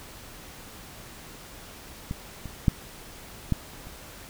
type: clicks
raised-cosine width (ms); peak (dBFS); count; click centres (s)
5; -18 / -24 / -6 / -10 / -30; 5; 2.111 / 2.457 / 2.682 / 3.523 / 3.87
effects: pink hiss -45 dBFS RMS until 4.29 s